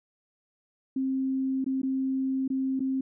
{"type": "tone with dropouts", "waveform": "sine", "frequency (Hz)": 265, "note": "C4", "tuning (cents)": 22, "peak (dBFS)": -25, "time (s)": [0.96, 3.01], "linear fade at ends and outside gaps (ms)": 5, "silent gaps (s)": [[1.644, 1.662], [1.818, 1.831], [2.479, 2.501], [2.795, 2.803]], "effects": []}